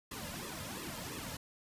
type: noise with flanger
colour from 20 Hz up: pink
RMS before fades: -43 dBFS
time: 0.11-1.37 s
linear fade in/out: 5 ms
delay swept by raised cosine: 1.3 to 2.7 ms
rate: 2.9 Hz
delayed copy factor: -0.95
effects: resampled to 32000 Hz